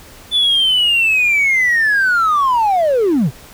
triangle linear sweep, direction down, 3500 to 110 Hz, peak -8 dBFS, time 0.31-3.31 s, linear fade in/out 50 ms, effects tanh soft clip ceiling -7 dBFS + pink hiss -40 dBFS RMS until 3.53 s

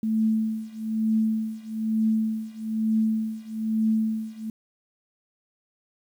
sine tone with tremolo, 220 Hz, A3, in tune, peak -18 dBFS, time 0.03-4.5 s, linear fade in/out 2 ms, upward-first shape triangle, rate 1.1 Hz, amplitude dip 95%, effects 9-bit

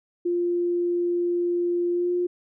sine tone with pitch glide, 349.2 to 354.5 Hz, F4 to F4, 0 to +26 cents, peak -21 dBFS, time 0.25-2.27 s, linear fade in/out 10 ms, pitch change +26 cents, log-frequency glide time 1.92-2.12 s, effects none

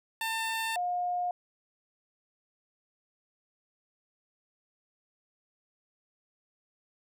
15% pulse / sine tone pair in turn, 897 / 713.7 Hz, A5 / F5, +33 / +37 cents, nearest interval major third, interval 396 cents, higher first, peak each -24 / -28 dBFS, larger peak first, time 0.21-0.76 / 0.76-1.31 s, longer neither, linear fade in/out 2 ms, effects none

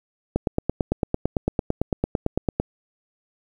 click train, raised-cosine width 2 ms, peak -7 dBFS, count 21, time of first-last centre 0.36-2.6 s, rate 8.93 Hz, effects 8-bit

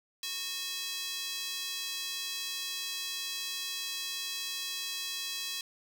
square tone with high-pass filter, 366.5 Hz, F#4, 16 cents flat, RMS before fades -37 dBFS, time 0.23-5.61 s, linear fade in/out 2 ms, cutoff 3600 Hz, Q 1.6, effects none

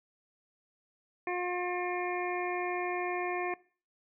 harmonic tone with a mistuned harmonic, 357.4 Hz, F4, 40 cents sharp, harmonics 1 / 2 / 3 / 5 / 6 / 7, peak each -34 / -37 / -39 / -41 / -42 / -42 dBFS, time 1.27-3.54 s, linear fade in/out 2 ms, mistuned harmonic 7, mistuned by -66 cents, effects noise-tail reverb RT60 0.4 s tail -21 dB re dry

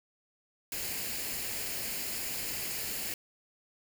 white noise with comb filter, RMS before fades -36 dBFS, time 0.72-3.14 s, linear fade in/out 2 ms, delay 0.42 ms, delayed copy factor +0.5, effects none

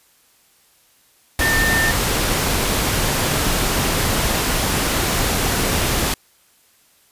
sine tone in noise, 1802 Hz, A6, 41 cents sharp, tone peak -17 dBFS, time 1.41-1.91 s, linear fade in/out 2 ms, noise pink, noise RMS -19 dBFS, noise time 1.39-6.14 s, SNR -1 dB, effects white hiss -56 dBFS RMS until 7.11 s + resampled to 32000 Hz

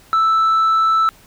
sine tone, 1318.5 Hz, E6, in tune, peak -9 dBFS, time 0.13-1.09 s, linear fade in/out 0 ms, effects tanh soft clip ceiling -11 dBFS + pink hiss -48 dBFS RMS until 1.26 s

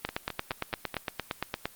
two click trains, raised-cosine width 0.3 ms, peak -13 / -17 dBFS, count 15 / 5, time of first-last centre 0.05-1.656 / 0.09-0.943 s, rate 8.72 / 4.69 Hz, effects white hiss -53 dBFS RMS until 1.75 s + Opus 24 kbps

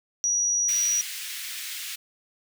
sine tone, 5800 Hz, F#8, 35 cents flat, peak -21 dBFS, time 0.24-1.01 s, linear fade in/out 0 ms
pink high-pass noise, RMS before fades -35 dBFS, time 0.68-1.96 s, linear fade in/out 10 ms, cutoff 2000 Hz, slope 24 dB/octave
effects none

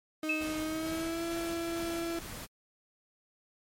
35% pulse tone with pitch glide, 311.1 to 335.4 Hz, D#4 to E4, 0 to +30 cents, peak -31 dBFS, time 0.23-2.19 s, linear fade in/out 2 ms, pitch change +130 cents, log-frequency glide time 0.6-1.24 s
sine tone with exponential decay, 2602 Hz, E7, 23 cents flat, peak -26 dBFS, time 0.29-0.65 s, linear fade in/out 5 ms, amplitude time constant 78 ms
pink noise with tremolo, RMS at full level -43 dBFS, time 0.4-2.47 s, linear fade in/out 20 ms, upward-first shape square, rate 2.2 Hz, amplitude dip 30%
effects MP3 64 kbps

